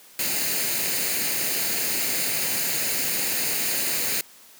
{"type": "noise with comb filter", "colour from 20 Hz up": "white", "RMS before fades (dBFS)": -25, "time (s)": [0.19, 4.21], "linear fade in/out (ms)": 2, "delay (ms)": 0.44, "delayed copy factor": 0.55, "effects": ["white hiss -50 dBFS RMS until 4.59 s", "high-pass 150 Hz 12 dB/octave"]}